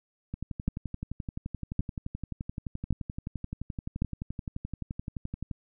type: two click trains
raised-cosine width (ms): 5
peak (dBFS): -22 / -14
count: 61 / 4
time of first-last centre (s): 0.34-5.512 / 0.68-4.021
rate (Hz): 11.6 / 0.898
effects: none